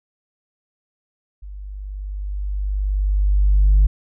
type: tone with level ramp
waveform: sine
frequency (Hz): 49.5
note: G1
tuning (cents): +18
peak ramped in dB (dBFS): -32 to -7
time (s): 1.42-3.87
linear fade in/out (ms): 10
effects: tanh soft clip ceiling -7 dBFS